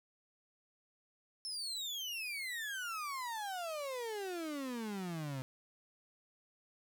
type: exponential sweep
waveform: 35% pulse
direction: down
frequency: 5330 to 128.1 Hz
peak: -37 dBFS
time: 1.45-5.42 s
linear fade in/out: 0 ms
effects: none